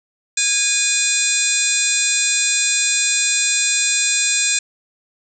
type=harmonic tone with a mistuned harmonic; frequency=820 Hz; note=G#5; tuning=22 cents flat; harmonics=2 / 3 / 4 / 5 / 6 / 7 / 8 / 9 / 10; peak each=-28 / -22 / -26 / -25 / -29 / -28 / -24 / -19 / -26 dBFS; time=0.37-4.59 s; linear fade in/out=5 ms; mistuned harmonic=4; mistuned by=+130 cents; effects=none